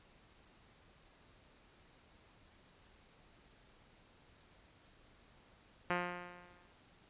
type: tone with exponential decay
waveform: 5% pulse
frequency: 177 Hz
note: F3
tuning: 23 cents sharp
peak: -20 dBFS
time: 5.9-6.73 s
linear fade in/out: 2 ms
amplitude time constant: 180 ms
effects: pink hiss -65 dBFS RMS until 7.09 s + resampled to 8000 Hz